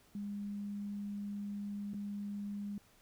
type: tone with dropouts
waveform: sine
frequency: 203.5 Hz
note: G#3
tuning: 35 cents flat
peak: -38 dBFS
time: 0.15-2.78 s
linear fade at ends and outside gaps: 2 ms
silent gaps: 1.935-1.943 s
effects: pink hiss -66 dBFS RMS until 3.01 s